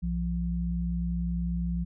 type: tone pair together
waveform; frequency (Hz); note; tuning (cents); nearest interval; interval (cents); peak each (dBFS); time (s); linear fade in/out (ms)
sine; 61.2 / 173.1; B1 / F3; -15 / -15; octave + tritone; 1800; -30 / -29; 0.02-1.85; 20
effects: none